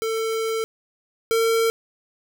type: tone pair in turn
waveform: square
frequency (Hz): 446.8 / 454.1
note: A4 / A#4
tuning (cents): +27 / -45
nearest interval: unison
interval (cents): 28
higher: second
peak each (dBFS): -23 / -18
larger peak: second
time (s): 0.02-0.64 / 1.31-1.7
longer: first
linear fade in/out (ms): 0
effects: none